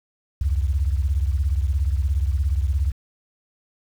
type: beating tone pair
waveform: sine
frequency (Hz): 67 / 84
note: C2 / E2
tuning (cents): +42 / +33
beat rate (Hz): 17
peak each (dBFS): -19 / -23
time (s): 0.41-2.92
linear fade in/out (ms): 5
effects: tanh soft clip ceiling -11 dBFS + 8-bit